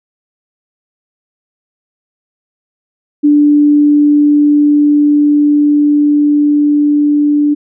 sine tone with level ramp, 293.7 Hz, D4, in tune, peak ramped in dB -4 to -7 dBFS, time 3.23-7.55 s, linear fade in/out 20 ms, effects none

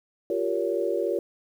sine chord, G half-diminished seventh, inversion third, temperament equal with one note detuned, 349.2 / 392 / 466.2 / 563.7 Hz, F4 / G4 / Bb4 / Db5, 0 / 0 / 0 / +29 cents, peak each -29 dBFS, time 0.3-1.19 s, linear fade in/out 2 ms, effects 9-bit

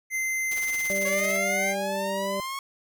square tone with pitch glide, 2074 to 2104 Hz, C7 to C7, -16 to +9 cents, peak -26 dBFS, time 0.1-1.75 s, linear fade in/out 50 ms, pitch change +25 cents, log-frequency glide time 0.93-1.44 s
white noise with tremolo, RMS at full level -36 dBFS, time 0.51-1.37 s, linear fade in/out 5 ms, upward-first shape sine, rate 18 Hz, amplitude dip 70%
harmonic tone, 196 Hz, G3, in tune, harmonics 1 / 2 / 3, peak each -34 / -36 / -29 dBFS, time 0.9-2.4 s, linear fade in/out 0 ms
sawtooth linear sweep, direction up, 552 to 1103 Hz, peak -27 dBFS, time 1.05-2.59 s, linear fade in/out 2 ms
effects none

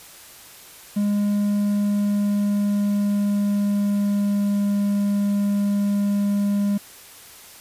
triangle tone with pitch glide, 205 to 202.5 Hz, G#3 to G#3, -22 to -43 cents, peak -16 dBFS, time 0.96-6.78 s, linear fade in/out 10 ms, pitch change -21 cents, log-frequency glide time 1.36-4.82 s, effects white hiss -44 dBFS RMS until 7.6 s + resampled to 32000 Hz

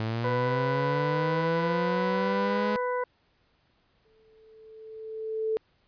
sawtooth linear sweep, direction up, 109.3 to 211.4 Hz, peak -24 dBFS, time 0-2.76 s, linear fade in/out 0 ms
harmonic tone, 496.6 Hz, B4, 9 cents sharp, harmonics 1 / 2 / 3 / 4, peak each -28 / -31 / -38 / -42 dBFS, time 0.24-3.04 s, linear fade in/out 5 ms
sine tone with exponential growth, 439.6 Hz, A4, 2 cents flat, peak -23 dBFS, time 4.05-5.57 s, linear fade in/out 0 ms, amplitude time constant 330 ms
effects pink hiss -68 dBFS RMS until 5.87 s + resampled to 11025 Hz

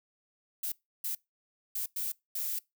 violet noise bursts at uneven times, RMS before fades -34 dBFS, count 5, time 0.63-0.72 / 1.04-1.15 / 1.75-1.86 / 1.96-2.12 / 2.35-2.59 s, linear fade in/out 5 ms, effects noise-tail reverb RT60 0.2 s tail -23 dB re dry

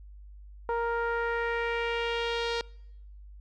sawtooth tone with low-pass filter sweep, 467.2 Hz, A#4, 4 cents sharp, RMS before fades -30 dBFS, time 0.69-2.61 s, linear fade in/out 0 ms, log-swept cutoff 1100 to 4300 Hz, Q 2.3, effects noise-tail reverb RT60 0.9 s tail -26 dB re dry + added 50 Hz sine -45 dBFS peak until 3.4 s

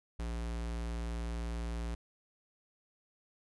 square tone, 57.7 Hz, A#1, 17 cents flat, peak -36 dBFS, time 0.19-1.95 s, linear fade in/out 5 ms, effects resampled to 24000 Hz

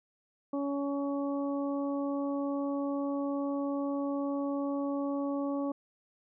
harmonic tone, 281.1 Hz, C#4, 24 cents sharp, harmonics 1 / 2 / 3 / 4, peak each -31 / -36 / -44 / -43 dBFS, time 0.53-5.72 s, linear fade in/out 5 ms, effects none

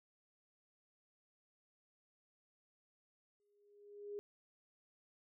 sine tone with exponential growth, 410 Hz, G#4, 22 cents flat, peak -40 dBFS, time 3.4-4.19 s, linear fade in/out 0 ms, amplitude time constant 170 ms, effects none

